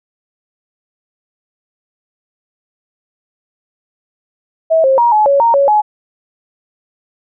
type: tone with pitch steps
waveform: sine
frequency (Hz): 647 / 533 / 947 / 852 / 559 / 928 / 558 / 845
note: E5 / C5 / A#5 / G#5 / C#5 / A#5 / C#5 / G#5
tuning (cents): -32 / +32 / +27 / +44 / +14 / -8 / +11 / +30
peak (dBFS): -7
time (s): 4.7-5.82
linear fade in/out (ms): 20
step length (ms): 140
effects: none